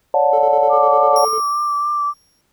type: chord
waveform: sine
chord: D major seventh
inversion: third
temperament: equal with one note detuned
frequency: 554.4 / 587.3 / 726.4 / 880 Hz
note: C#5 / D5 / F#5 / A5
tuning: 0 / 0 / -32 / 0 cents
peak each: -17 dBFS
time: 0.14-1.25 s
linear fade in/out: 2 ms
type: tone with tremolo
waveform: triangle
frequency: 440 Hz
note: A4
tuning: in tune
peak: -19 dBFS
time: 0.33-1.4 s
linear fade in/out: 2 ms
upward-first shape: square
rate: 10 Hz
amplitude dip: 55%
type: tone with vibrato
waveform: sine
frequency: 1174.7 Hz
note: D6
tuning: in tune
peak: -16 dBFS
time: 0.69-2.14 s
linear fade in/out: 50 ms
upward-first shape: triangle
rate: 3.5 Hz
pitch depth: 25 cents each way
type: tone with exponential decay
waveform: sawtooth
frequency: 5588 Hz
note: F8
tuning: in tune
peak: -19 dBFS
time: 1.16-2.41 s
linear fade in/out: 2 ms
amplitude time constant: 270 ms
effects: pink hiss -64 dBFS RMS until 2.52 s